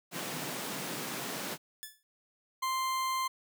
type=high-pass noise; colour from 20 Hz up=pink; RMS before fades=-38 dBFS; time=0.11-1.58 s; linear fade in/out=50 ms; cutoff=140 Hz; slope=48 dB/octave
type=tone with exponential decay; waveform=5% pulse; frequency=1732 Hz; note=A6; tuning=28 cents flat; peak=-27 dBFS; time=1.83-2.03 s; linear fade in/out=0 ms; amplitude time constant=43 ms
type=tone; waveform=40% pulse; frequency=1046.5 Hz; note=C6; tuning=in tune; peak=-29 dBFS; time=2.62-3.28 s; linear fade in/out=10 ms
effects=none